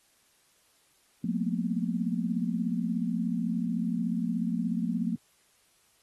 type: tone cluster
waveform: sine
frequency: 178.5 / 218.4 / 235.1 / 252 Hz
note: F3 / A3 / A#3 / B3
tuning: +38 / -13 / +15 / +35 cents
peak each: -31 / -32 / -32 / -36 dBFS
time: 1.24-5.16 s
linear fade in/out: 5 ms
effects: white hiss -66 dBFS RMS until 6.02 s + AAC 32 kbps